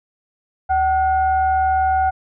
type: tone with frequency modulation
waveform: sine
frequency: 759 Hz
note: F#5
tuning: 44 cents sharp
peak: -14 dBFS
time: 0.69-2.11 s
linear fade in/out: 20 ms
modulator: 685 Hz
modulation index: 0.48
effects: none